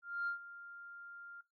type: tone with ADSR envelope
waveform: sine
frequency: 1396.9 Hz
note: F6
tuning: in tune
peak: -33 dBFS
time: 0.02-1.41 s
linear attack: 250 ms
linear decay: 110 ms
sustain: -16 dB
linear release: 5 ms
effects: noise-tail reverb RT60 0.2 s tail -18 dB re dry + tanh soft clip ceiling -30 dBFS